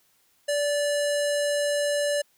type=tone with low-pass filter; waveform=square; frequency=581 Hz; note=D5; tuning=19 cents flat; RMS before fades=-25 dBFS; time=0.48-2.22 s; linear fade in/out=10 ms; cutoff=9200 Hz; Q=2.1; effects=white hiss -65 dBFS RMS until 2.37 s